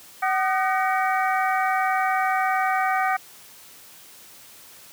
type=harmonic tone with a mistuned harmonic; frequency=378.4 Hz; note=F#4; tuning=39 cents sharp; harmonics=2 / 3 / 4 / 5 / 6; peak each=-22 / -26 / -28 / -30 / -32 dBFS; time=0.22-3.17 s; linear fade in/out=10 ms; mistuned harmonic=3; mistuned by=+130 cents; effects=white hiss -47 dBFS RMS until 4.92 s + high-pass 80 Hz 12 dB/octave